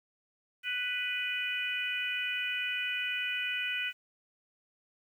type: harmonic tone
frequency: 495.3 Hz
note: B4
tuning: 5 cents sharp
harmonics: 3 / 4 / 5 / 6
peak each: -37 / -39 / -34 / -37 dBFS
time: 0.63-3.93 s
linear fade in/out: 50 ms
effects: 10-bit